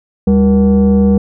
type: tone with frequency modulation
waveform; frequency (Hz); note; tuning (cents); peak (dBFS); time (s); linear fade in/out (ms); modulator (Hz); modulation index
sine; 199.6; G3; +32; -5; 0.27-1.18; 5; 276; 0.72
effects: tanh soft clip ceiling -3 dBFS